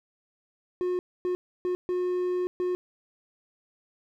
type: tone bursts at uneven times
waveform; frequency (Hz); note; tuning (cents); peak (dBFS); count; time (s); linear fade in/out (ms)
triangle; 361.1; F#4; -42; -23; 5; 0.81-0.99 / 1.25-1.35 / 1.65-1.75 / 1.89-2.47 / 2.6-2.75; 0
effects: none